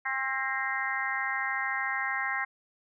harmonic tone with a mistuned harmonic, 266.8 Hz, C4, 34 cents sharp, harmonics 3 / 4 / 5 / 6 / 7 / 8, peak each -37 / -36 / -39 / -35 / -33 / -35 dBFS, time 0.05-2.45 s, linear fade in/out 10 ms, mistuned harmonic 8, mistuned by -43 cents, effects none

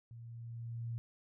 sine tone with level ramp, 116.54 Hz, A#2, in tune, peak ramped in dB -48 to -36 dBFS, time 0.11-0.98 s, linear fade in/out 0 ms, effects none

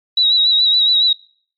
sine tone with vibrato, 3878 Hz, B7, 32 cents flat, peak -10 dBFS, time 0.17-1.13 s, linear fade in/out 5 ms, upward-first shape sine, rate 7.1 Hz, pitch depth 46 cents each way, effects noise-tail reverb RT60 0.5 s tail -23 dB re dry + MP3 32 kbps

